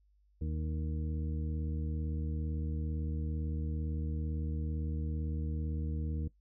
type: harmonic tone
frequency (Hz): 77.8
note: D#2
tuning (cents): 0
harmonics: 1 / 2 / 3 / 4 / 6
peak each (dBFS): -34 / -40 / -44 / -46 / -50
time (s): 0.41-6.28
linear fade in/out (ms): 5
effects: noise-tail reverb RT60 0.1 s tail -18 dB re dry + added 50 Hz sine -65 dBFS peak until 6.4 s